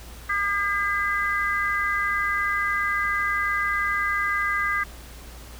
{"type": "harmonic tone", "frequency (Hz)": 403.7, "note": "G#4", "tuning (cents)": -49, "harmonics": [3, 4, 5], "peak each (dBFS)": [-26, -26, -26], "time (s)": [0.29, 4.84], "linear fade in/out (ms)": 10, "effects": ["added 58 Hz sine -41 dBFS peak until 5.59 s", "pink hiss -45 dBFS RMS until 5.59 s"]}